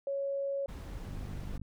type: tone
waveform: sine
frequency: 554.4 Hz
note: C#5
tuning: in tune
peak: -31 dBFS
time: 0.07-0.66 s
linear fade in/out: 2 ms
type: noise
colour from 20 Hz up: brown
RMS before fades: -42 dBFS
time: 0.68-1.58 s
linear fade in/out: 10 ms
type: click train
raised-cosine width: 5 ms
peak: -33 dBFS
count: 28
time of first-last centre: 1.07-1.617 s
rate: 49.4 Hz
effects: none